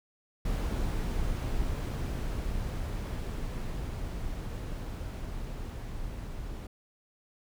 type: noise with level ramp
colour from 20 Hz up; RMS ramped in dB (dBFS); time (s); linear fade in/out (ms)
brown; -30 to -39; 0.45-6.67; 5
effects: none